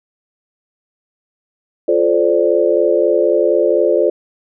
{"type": "chord", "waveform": "sine", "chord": "D minor seventh", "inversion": "first", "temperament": "equal with one note detuned", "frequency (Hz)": [349.2, 432.4, 523.3, 587.3], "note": ["F4", "A4", "C5", "D5"], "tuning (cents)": [0, -30, 0, 0], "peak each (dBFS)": -16, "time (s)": [1.88, 4.1], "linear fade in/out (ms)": 5, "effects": []}